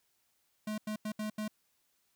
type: tone bursts at uneven times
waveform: square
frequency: 213.7 Hz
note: G#3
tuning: 50 cents sharp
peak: -35 dBFS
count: 5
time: 0.67-0.78 / 0.87-0.96 / 1.05-1.12 / 1.19-1.3 / 1.38-1.48 s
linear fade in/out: 5 ms
effects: white hiss -75 dBFS RMS until 2.15 s